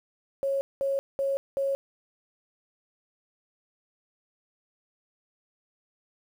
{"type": "tone bursts", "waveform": "sine", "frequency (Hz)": 549, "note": "C#5", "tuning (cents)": -17, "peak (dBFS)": -24, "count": 4, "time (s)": [0.43, 1.75], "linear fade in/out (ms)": 0, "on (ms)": 180, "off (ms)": 200, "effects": ["9-bit"]}